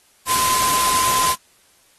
sine tone in noise, 1029 Hz, C6, 29 cents flat, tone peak -19 dBFS, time 0.26-1.36 s, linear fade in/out 50 ms, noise white, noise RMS -20 dBFS, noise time 0.26-1.36 s, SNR -2 dB, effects white hiss -56 dBFS RMS until 1.98 s + AAC 32 kbps

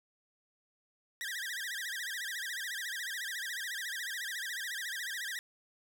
sawtooth tone with vibrato, 1760 Hz, A6, in tune, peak -33 dBFS, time 1.21-5.39 s, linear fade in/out 0 ms, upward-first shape sine, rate 14 Hz, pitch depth 200 cents each way, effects none

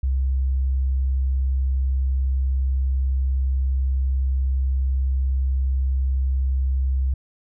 sine tone, 65.9 Hz, C2, 13 cents sharp, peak -18 dBFS, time 0.03-7.14 s, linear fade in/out 5 ms, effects none

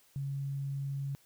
sine tone, 138.59 Hz, C#3, in tune, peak -33 dBFS, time 0.16-1.15 s, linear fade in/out 0 ms, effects white hiss -65 dBFS RMS until 1.25 s

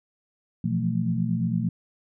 sine tone cluster, 121.8 / 169.6 / 178.3 / 222.9 Hz, B2 / E3 / F3 / A3, -24 / +50 / +36 / +23 cents, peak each -28 dBFS, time 0.64-1.69 s, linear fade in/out 5 ms, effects none

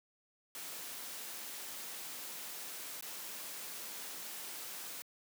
white noise with dropouts, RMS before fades -45 dBFS, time 0.55-5.02 s, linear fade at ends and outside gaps 1 ms, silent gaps 3.01-3.024 s, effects high-pass 200 Hz 12 dB/octave

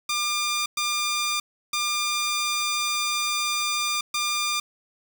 10% pulse tone bursts at uneven times, 1199 Hz, D6, 36 cents sharp, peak -15 dBFS, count 4, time 0.09-0.66 / 0.77-1.4 / 1.73-4.01 / 4.14-4.6 s, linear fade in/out 5 ms, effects 7-bit

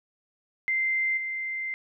sine tone with level steps, 2084 Hz, C7, 7 cents flat, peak -23 / -29 dBFS, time 0.68-1.74 s, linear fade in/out 0 ms, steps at 1.17 s, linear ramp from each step 5 ms, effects none

